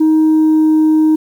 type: tone with pitch glide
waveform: sine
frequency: 313.9 to 312.1 Hz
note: D#4 to D#4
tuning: +15 to +5 cents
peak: -5 dBFS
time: 0-1.16 s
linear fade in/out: 10 ms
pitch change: -10 cents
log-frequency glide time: 0.18-0.76 s
effects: tanh soft clip ceiling -6 dBFS + 7-bit